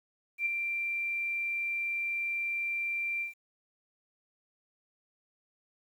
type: tone with ADSR envelope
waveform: sine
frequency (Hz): 2361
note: D7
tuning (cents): +9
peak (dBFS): -25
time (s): 0.38-3.34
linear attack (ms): 78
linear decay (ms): 12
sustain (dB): -5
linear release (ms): 130
effects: 10-bit